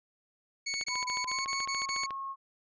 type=tone bursts; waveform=15% pulse; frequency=2219 Hz; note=C#7; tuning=1 cent sharp; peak=-25 dBFS; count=7; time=0.66-2.064 s; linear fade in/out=10 ms; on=180 ms; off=24 ms
type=click train; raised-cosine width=0.3 ms; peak=-25 dBFS; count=20; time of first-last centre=0.74-2.107 s; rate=13.9 Hz
type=tone with pitch glide; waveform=sine; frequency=1002 to 1086.4 Hz; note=B5 to C#6; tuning=+25 to -35 cents; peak=-35 dBFS; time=0.88-2.36 s; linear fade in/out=50 ms; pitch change=+140 cents; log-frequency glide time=1.22-1.47 s
effects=resampled to 16000 Hz